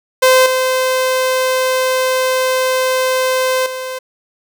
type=tone with level steps; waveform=sawtooth; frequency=516 Hz; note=C5; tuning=24 cents flat; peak=-3 / -9 / -18 dBFS; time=0.22-3.99 s; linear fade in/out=10 ms; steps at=0.46 / 3.66 s; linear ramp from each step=2 ms; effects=none